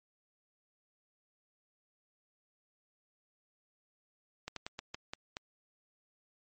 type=slowing click train; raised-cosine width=0.2 ms; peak=-22 dBFS; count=7; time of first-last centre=4.48-5.369 s; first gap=83 ms; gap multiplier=1.23; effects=MP3 32 kbps